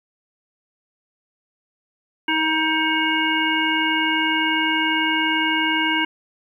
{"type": "harmonic tone", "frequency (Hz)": 315.9, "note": "D#4", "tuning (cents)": 26, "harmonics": [1, 3, 5, 7, 9], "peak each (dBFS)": [-24, -24, -24, -24, -24], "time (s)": [2.28, 6.05], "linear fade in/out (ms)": 5, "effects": ["9-bit"]}